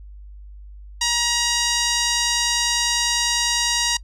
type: tone with low-pass filter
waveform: 5% pulse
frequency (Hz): 950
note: A#5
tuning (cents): +33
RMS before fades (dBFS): -21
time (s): 1.01-3.97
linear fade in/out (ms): 5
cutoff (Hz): 6100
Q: 1.4
effects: noise-tail reverb RT60 0.1 s tail -24 dB re dry + added 50 Hz sine -37 dBFS peak until 4.03 s